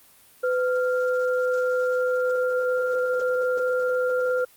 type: tone pair together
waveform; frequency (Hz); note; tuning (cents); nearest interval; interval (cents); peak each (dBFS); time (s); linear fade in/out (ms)
sine; 503.4 / 1392; B4 / F6; +33 / -6; octave + tritone; 1761; -21 / -28; 0.43-4.45; 10
effects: white hiss -54 dBFS RMS until 4.56 s + Opus 32 kbps